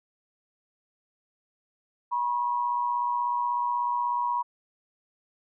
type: tone pair together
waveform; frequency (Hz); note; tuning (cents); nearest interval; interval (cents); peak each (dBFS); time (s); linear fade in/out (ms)
sine; 966 / 1082.4; B5 / C#6; -39 / -42; major second; 197; -25 / -32; 2.11-4.43; 20
effects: none

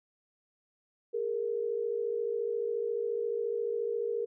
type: tone pair together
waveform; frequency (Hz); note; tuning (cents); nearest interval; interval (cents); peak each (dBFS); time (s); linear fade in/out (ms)
sine; 411.9 / 466.2; G#4 / A#4; -14 / 0; major second; 214; -34 / -31; 1.13-4.26; 20
effects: none

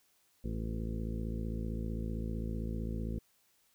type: harmonic tone with a mistuned harmonic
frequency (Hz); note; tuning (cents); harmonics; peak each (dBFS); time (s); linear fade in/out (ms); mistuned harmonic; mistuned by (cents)
55.5; A1; +16; 1 / 2 / 3 / 4 / 5 / 6 / 7 / 8 / 9; -37 / -41 / -43 / -41 / -51 / -48 / -52 / -52 / -52; 0.44-3.19; 5; 7; -22
effects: white hiss -71 dBFS RMS until 3.74 s

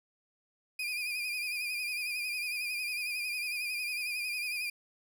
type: tone with vibrato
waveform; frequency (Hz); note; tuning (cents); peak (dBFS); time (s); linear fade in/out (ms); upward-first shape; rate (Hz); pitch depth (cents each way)
35% pulse; 2445; D#7; -31; -31; 0.79-4.7; 5; sine; 11; 56
effects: none

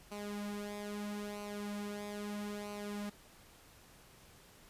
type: tone with flanger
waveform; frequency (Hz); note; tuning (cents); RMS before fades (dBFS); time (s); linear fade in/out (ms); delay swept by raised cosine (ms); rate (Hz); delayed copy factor
sawtooth; 206.2; G#3; -12; -42; 0.11-3.1; 10; 0.57 to 4.17; 0.77; -0.65
effects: pink hiss -60 dBFS RMS until 4.69 s + resampled to 32000 Hz

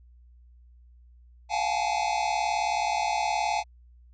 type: tone cluster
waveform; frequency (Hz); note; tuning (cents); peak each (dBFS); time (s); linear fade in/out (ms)
square; 694 / 755 / 836 / 875; F5 / F#5 / G#5 / A5; -11 / +35 / +11 / -10; -32 / -33 / -29 / -32; 1.49-3.64; 50
effects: added 60 Hz sine -51 dBFS peak until 4.13 s + resampled to 16000 Hz

